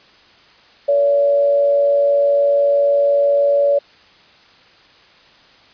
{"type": "tone with frequency modulation", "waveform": "sine", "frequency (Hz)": 569, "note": "C#5", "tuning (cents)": 45, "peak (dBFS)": -11, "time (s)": [0.88, 3.79], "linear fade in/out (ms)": 10, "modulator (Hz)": 106, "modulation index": 0.3, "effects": ["white hiss -48 dBFS RMS until 5.73 s", "resampled to 11025 Hz"]}